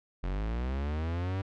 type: linear sweep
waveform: 45% pulse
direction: up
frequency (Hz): 43.51 to 98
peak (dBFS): -30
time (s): 0.23-1.42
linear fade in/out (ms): 10
effects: low-pass 3000 Hz 12 dB/octave